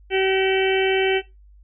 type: harmonic tone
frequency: 382.2 Hz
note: G4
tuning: 44 cents flat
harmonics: 1 / 2 / 4 / 5 / 6 / 7 / 8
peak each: -18 / -27 / -30 / -31 / -27 / -29 / -29 dBFS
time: 0.1-1.22 s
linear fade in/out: 50 ms
effects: noise-tail reverb RT60 0.2 s tail -17 dB re dry + added 50 Hz sine -46 dBFS peak until 1.63 s